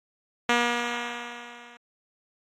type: tone with level ramp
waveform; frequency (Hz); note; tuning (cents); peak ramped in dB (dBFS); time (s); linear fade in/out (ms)
5% pulse; 239.3; A#3; +46; -7 to -37; 0.49-1.77; 2
effects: low-pass 5000 Hz 12 dB/octave + AAC 48 kbps